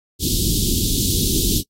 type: band-stop noise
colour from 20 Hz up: pink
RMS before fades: -19 dBFS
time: 0.19-1.63 s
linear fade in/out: 50 ms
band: 390 to 3300 Hz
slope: 48 dB/octave
effects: noise-tail reverb RT60 0.1 s tail -26 dB re dry + AAC 48 kbps